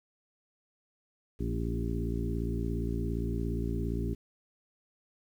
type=harmonic tone with a mistuned harmonic; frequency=57.3 Hz; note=A#1; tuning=29 cents flat; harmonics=1 / 2 / 3 / 4 / 5 / 6 / 7; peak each=-33 / -36 / -38 / -39 / -40 / -41 / -41 dBFS; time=1.39-4.15 s; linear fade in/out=20 ms; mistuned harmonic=5; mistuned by=-24 cents; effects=10-bit